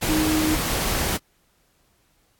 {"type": "tone in noise", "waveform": "sine", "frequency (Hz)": 311.1, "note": "D#4", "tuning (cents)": 0, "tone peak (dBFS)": -20, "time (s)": [0.08, 0.56], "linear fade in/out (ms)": 20, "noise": "pink", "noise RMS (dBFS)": -24, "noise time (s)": [0.01, 1.18], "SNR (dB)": 1, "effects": ["pink hiss -64 dBFS RMS until 2.39 s", "AAC 64 kbps"]}